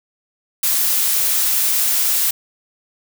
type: noise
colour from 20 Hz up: blue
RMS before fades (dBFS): -17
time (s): 0.63-2.31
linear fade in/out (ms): 5
effects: none